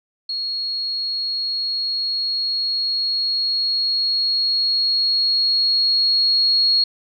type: tone with level ramp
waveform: sine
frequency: 4307 Hz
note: C8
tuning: 49 cents sharp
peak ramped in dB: -22 to -13 dBFS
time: 0.29-6.84 s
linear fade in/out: 5 ms
effects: none